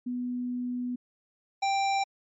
sine / square tone pair in turn, 246.9 / 786.1 Hz, B3 / G5, 0 / +5 cents, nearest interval octave + minor sixth, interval 2005 cents, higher second, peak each -29 / -25 dBFS, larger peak second, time 0.06-0.96 / 1.62-2.04 s, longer first, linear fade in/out 10 ms, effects MP3 32 kbps

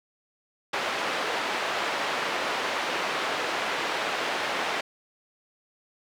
pink band-pass noise, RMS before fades -29 dBFS, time 0.73-4.81 s, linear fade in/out 5 ms, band 530 to 3200 Hz, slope 12 dB/octave, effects none

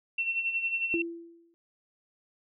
sine tone with tremolo, 2707 Hz, E7, 45 cents sharp, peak -25 dBFS, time 0.18-1.02 s, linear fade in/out 5 ms, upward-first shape sine, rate 11 Hz, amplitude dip 60%
sine tone with exponential decay, 336.9 Hz, E4, 38 cents sharp, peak -25 dBFS, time 0.94-1.54 s, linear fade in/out 0 ms, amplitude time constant 130 ms
effects none

